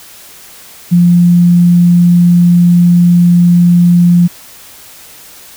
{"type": "tone", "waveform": "sine", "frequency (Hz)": 174.61, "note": "F3", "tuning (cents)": 0, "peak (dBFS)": -3, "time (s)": [0.91, 4.28], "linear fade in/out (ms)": 20, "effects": ["white hiss -35 dBFS RMS until 5.56 s"]}